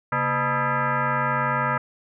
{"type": "tone with frequency modulation", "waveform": "sine", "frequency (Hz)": 135.8, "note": "C#3", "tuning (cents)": -35, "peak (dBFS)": -20, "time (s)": [0.12, 1.78], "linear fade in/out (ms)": 5, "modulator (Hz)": 371, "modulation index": 4.4, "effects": []}